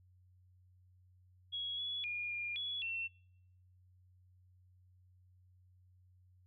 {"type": "tone with pitch steps", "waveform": "sine", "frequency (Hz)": [3328, 3388, 2426, 2410, 3384, 2703], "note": ["G#7", "G#7", "D#7", "D7", "G#7", "E7"], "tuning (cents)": [3, 34, -44, 44, 32, 43], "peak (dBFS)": -37, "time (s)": [1.52, 3.08], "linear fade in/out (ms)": 20, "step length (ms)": 260, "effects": ["noise-tail reverb RT60 0.8 s tail -25 dB re dry", "added 91 Hz sine -63 dBFS peak until 6.46 s"]}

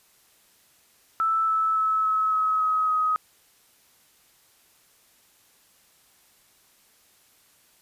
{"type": "tone with pitch steps", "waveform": "sine", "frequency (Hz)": [1318.5, 1308.6, 1298.8, 1289.1, 1279.5, 1269.9, 1260.4], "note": ["E6", "E6", "E6", "E6", "D#6", "D#6", "D#6"], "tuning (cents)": [0, -13, -26, -39, 48, 35, 22], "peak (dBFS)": -20, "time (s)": [1.2, 3.16], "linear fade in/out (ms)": 0, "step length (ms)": 280, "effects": ["white hiss -60 dBFS RMS until 7.81 s", "resampled to 32000 Hz"]}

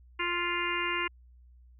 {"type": "harmonic tone", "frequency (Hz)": 349.2, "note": "F4", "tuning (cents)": 0, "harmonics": [1, 3, 4, 5, 6, 7, 8], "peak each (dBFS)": [-37, -34, -38, -38, -34, -38, -36], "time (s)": [0.19, 1.08], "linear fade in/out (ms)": 10, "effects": ["added 61 Hz sine -53 dBFS peak until 1.79 s"]}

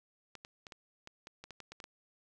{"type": "clicks", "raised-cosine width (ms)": 0.2, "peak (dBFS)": -30, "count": 12, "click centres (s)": [0.353, 0.449, 0.668, 0.722, 1.074, 1.271, 1.44, 1.507, 1.603, 1.72, 1.802, 1.841], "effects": []}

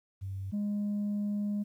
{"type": "tone pair in turn", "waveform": "sine", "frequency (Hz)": [96.6, 205.8], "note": ["G2", "G#3"], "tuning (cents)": [-25, -16], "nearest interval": "octave + minor second", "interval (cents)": 1309, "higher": "second", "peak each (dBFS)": [-34, -27], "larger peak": "second", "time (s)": [[0.21, 0.52], [0.52, 1.64]], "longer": "second", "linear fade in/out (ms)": 20, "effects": ["tanh soft clip ceiling -28 dBFS", "11-bit"]}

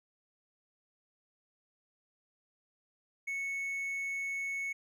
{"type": "tone", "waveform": "triangle", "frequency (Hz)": 2208, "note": "C#7", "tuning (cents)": -7, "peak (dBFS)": -32, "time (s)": [3.27, 4.73], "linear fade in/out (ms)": 10, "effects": []}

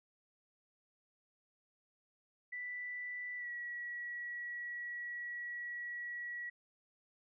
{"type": "tone with pitch glide", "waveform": "sine", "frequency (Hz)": [1975.5, 1927], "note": ["B6", "B6"], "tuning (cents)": [0, -43], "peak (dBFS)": -40, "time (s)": [2.52, 6.5], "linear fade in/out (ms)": 10, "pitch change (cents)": -43, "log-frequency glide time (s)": [3.37, 3.49], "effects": []}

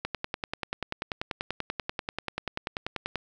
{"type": "click train", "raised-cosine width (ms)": 0.3, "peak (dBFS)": -14, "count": 33, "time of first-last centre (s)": [0.05, 3.157], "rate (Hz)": 10.3, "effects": []}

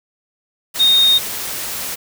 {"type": "tone in noise", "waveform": "sine", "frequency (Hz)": 3700, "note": "A#7", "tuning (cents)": -14, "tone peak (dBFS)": -9, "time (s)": [0.79, 1.19], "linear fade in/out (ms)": 20, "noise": "white", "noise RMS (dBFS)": -25, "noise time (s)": [0.74, 1.96], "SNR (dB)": 13, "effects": []}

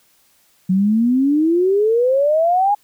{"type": "exponential sweep", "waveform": "sine", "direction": "up", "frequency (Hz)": [181.7, 838], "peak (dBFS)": -12, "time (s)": [0.69, 2.75], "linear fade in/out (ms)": 10, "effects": ["white hiss -57 dBFS RMS until 2.83 s"]}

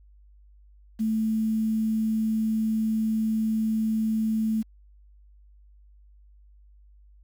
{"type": "tone with quantisation", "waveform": "sine", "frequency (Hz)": 220, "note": "A3", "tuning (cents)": 0, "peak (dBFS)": -22, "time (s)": [0.99, 4.63], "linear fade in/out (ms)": 20, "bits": 8, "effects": ["added 50 Hz sine -51 dBFS peak until 7.23 s"]}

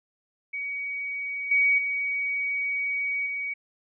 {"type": "tone with level steps", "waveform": "sine", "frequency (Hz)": 2257, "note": "C#7", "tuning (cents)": 31, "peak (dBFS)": [-29, -18, -25, -28], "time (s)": [0.53, 3.54], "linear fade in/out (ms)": 10, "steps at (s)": [1.51, 1.78, 3.26], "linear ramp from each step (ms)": 5, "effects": []}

